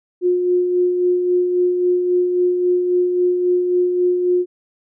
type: tone with tremolo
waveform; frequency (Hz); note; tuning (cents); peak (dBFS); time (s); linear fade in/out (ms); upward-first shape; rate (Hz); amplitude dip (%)
sine; 358.5; F4; +45; -12; 0.21-4.46; 50; sine; 3.7; 40
effects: none